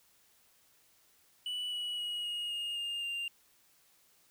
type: tone with pitch steps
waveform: triangle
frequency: 2960 / 2931 / 2902 / 2874 / 2846 / 2818 / 2791 Hz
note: F#7 / F#7 / F#7 / F7 / F7 / F7 / F7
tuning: 0 / -17 / -34 / +49 / +32 / +15 / -2 cents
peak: -33 dBFS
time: 1.46-3.28 s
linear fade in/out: 2 ms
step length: 260 ms
effects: white hiss -67 dBFS RMS until 4.3 s